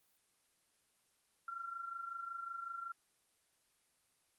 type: tone with amplitude modulation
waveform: sine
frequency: 1369 Hz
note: F6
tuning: 35 cents flat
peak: -39 dBFS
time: 1.48-2.92 s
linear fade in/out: 2 ms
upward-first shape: sine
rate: 25.4 Hz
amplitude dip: 65%
effects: white hiss -75 dBFS RMS until 4.38 s + Opus 24 kbps